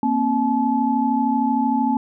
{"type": "tone cluster", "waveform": "sine", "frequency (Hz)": [233.8, 266.9, 861], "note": ["A#3", "C4", "A5"], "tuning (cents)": [5, 35, -38], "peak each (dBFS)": -21, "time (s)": [0.03, 1.97], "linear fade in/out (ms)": 2, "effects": []}